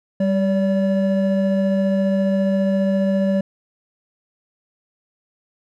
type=tone pair together; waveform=triangle; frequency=196 / 573.3 Hz; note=G3 / D5; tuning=0 / -42 cents; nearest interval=octave + perfect fifth; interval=1858 cents; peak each=-15 / -19 dBFS; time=0.2-3.41 s; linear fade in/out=5 ms; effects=none